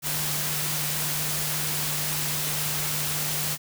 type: tone in noise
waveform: sine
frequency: 150.6 Hz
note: D3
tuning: 44 cents sharp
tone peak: -34 dBFS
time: 0.02-3.58 s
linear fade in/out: 50 ms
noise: white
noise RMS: -28 dBFS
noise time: 0.02-3.58 s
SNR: -9 dB
effects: none

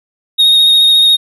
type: tone with vibrato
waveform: triangle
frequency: 3729 Hz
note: A#7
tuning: in tune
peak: -4 dBFS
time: 0.38-1.17 s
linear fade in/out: 20 ms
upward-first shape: sine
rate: 14 Hz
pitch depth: 19 cents each way
effects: none

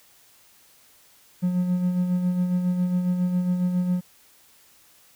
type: tone with tremolo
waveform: triangle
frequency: 180 Hz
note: F#3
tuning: 47 cents flat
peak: -16 dBFS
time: 1.42-4.01 s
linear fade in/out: 20 ms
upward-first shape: sine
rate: 7.3 Hz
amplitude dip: 50%
effects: tanh soft clip ceiling -12 dBFS + white hiss -56 dBFS RMS until 5.15 s

